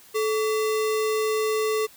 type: tone with sample-and-hold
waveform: sine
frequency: 433.9 Hz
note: A4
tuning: 24 cents flat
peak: -21 dBFS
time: 0.14-1.87 s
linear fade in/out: 20 ms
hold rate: 1575 Hz
effects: white hiss -51 dBFS RMS until 1.96 s